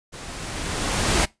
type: noise with level ramp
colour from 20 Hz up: pink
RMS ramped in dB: -38 to -18 dBFS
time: 0.12-1.26 s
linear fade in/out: 20 ms
effects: noise-tail reverb RT60 0.2 s tail -21 dB re dry + resampled to 22050 Hz